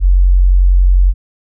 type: tone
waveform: sine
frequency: 45.53 Hz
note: F#1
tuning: 27 cents flat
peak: -5 dBFS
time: 0-1.14 s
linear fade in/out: 50 ms
effects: none